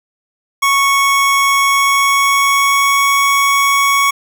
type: tone with pitch glide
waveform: 25% pulse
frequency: 1107 to 1114.1 Hz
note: C#6 to C#6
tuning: -3 to +8 cents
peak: -6 dBFS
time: 0.62-4.11 s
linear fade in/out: 10 ms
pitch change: +11 cents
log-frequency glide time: 1.5-3.11 s
effects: none